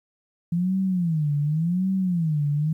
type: tone with vibrato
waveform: sine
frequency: 166.5 Hz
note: E3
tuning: 18 cents sharp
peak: -20 dBFS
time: 0.52-2.73 s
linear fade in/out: 5 ms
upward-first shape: sine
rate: 0.89 Hz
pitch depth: 240 cents each way
effects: 10-bit